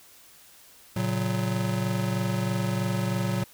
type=chord; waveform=square; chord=F# major; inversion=first; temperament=just; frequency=115.62 / 138.75 / 185 Hz; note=A#2 / C#3 / F#3; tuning=-14 / +2 / 0 cents; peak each=-29 / -34 / -29 dBFS; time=0.96-3.44 s; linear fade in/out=5 ms; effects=white hiss -53 dBFS RMS until 3.53 s